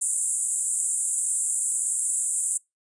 white band-pass noise, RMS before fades -26 dBFS, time 0.01-2.58 s, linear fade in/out 10 ms, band 7300 to 10000 Hz, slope 96 dB/octave, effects noise-tail reverb RT60 0.2 s tail -25 dB re dry + resampled to 24000 Hz

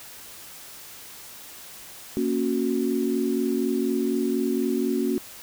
sine chord, F# major, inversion first, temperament equal with one note detuned, 233.1 / 277.2 / 366.4 Hz, A#3 / C#4 / F#4, 0 / 0 / -17 cents, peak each -26 dBFS, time 2.17-5.18 s, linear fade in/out 0 ms, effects white hiss -43 dBFS RMS until 5.42 s

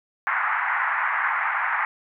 white band-pass noise, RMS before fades -24 dBFS, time 0.27-1.85 s, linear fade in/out 0 ms, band 820 to 2000 Hz, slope 48 dB/octave, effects none

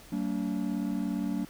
triangle tone cluster, 189.7 / 228 / 286.8 Hz, F#3 / A#3 / D4, +43 / -38 / -41 cents, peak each -31 dBFS, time 0.12-1.45 s, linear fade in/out 5 ms, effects pink hiss -52 dBFS RMS until 1.49 s

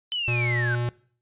sine linear sweep, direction down, 3059 to 1480 Hz, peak -25 dBFS, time 0.12-0.75 s, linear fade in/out 0 ms
square tone, 120.3 Hz, B2, 45 cents flat, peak -25 dBFS, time 0.28-0.89 s, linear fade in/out 0 ms
effects noise-tail reverb RT60 0.5 s tail -21 dB re dry + resampled to 8000 Hz

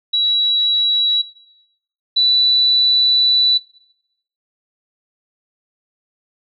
sine tone pair in turn, 3898 / 3966 Hz, B7 / B7, -23 / +7 cents, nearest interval unison, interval 30 cents, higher second, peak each -13 / -11 dBFS, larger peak second, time 0.13-1.22 / 2.16-3.58 s, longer second, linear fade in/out 10 ms, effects noise-tail reverb RT60 0.8 s tail -18 dB re dry

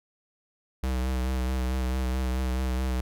square tone with vibrato, 64 Hz, C2, 38 cents flat, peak -26 dBFS, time 0.83-3.01 s, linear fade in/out 5 ms, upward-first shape sine, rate 4.6 Hz, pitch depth 30 cents each way, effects none

